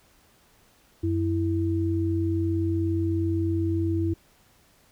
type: tone pair together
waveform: sine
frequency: 92.5 / 329.6 Hz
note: F#2 / E4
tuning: 0 / 0 cents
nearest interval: octave + minor seventh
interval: 2200 cents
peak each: -25 dBFS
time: 1.03-4.14 s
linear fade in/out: 10 ms
effects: pink hiss -60 dBFS RMS until 4.91 s